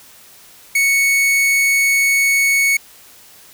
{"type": "tone", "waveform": "45% pulse", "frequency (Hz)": 2217, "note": "C#7", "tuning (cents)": 0, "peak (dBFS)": -12, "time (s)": [0.75, 2.77], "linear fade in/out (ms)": 5, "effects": ["white hiss -44 dBFS RMS until 3.53 s"]}